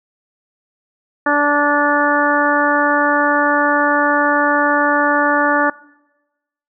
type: harmonic tone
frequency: 291.1 Hz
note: D4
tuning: 15 cents flat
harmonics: 1 / 2 / 3 / 4 / 5 / 6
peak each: -19 / -19 / -19 / -19 / -19 / -19 dBFS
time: 1.26-5.7 s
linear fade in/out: 5 ms
effects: noise-tail reverb RT60 1.0 s tail -22 dB re dry